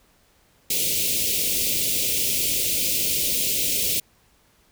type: band-stop noise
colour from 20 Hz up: white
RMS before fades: -23 dBFS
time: 0.7-4 s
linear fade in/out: 5 ms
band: 570 to 2300 Hz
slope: 48 dB/octave
effects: pink hiss -60 dBFS RMS until 4.71 s